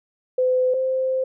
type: tone pair in turn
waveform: sine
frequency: 509 / 521.2 Hz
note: C5 / C5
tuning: -48 / -7 cents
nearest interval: unison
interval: 41 cents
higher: second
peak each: -16 / -19 dBFS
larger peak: first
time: 0.38-0.74 / 0.74-1.24 s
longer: second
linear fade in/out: 5 ms
effects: none